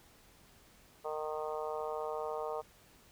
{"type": "harmonic tone", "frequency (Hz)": 154, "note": "D#3", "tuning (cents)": -17, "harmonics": [3, 4, 5, 6, 7, 8], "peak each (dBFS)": [-39, -41, -43, -45, -46, -47], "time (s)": [1.04, 2.62], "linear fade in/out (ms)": 20, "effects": ["pink hiss -62 dBFS RMS until 3.11 s"]}